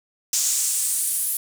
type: noise with high-pass filter sweep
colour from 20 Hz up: brown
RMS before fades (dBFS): -23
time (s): 0.33-1.37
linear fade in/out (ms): 2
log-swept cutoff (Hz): 6600 to 11000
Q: 2.7
effects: none